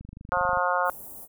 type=click train; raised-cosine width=5 ms; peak=-29 dBFS; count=15; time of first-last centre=0.01-0.572 s; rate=24.9 Hz
type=harmonic tone; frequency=178.8 Hz; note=F3; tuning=41 cents sharp; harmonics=3 / 4 / 5 / 6 / 7 / 8; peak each=-29 / -29 / -29 / -29 / -29 / -29 dBFS; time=0.32-0.9 s; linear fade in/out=0 ms
type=band-stop noise; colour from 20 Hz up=white; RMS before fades=-42 dBFS; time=0.84-1.28 s; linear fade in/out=50 ms; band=840 to 10000 Hz; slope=24 dB/octave
effects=none